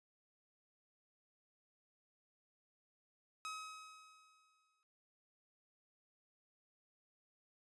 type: tone with exponential decay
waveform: sawtooth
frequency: 1273 Hz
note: D#6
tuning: 39 cents sharp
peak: -38 dBFS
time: 3.45-4.83 s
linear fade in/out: 0 ms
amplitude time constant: 300 ms
effects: resampled to 22050 Hz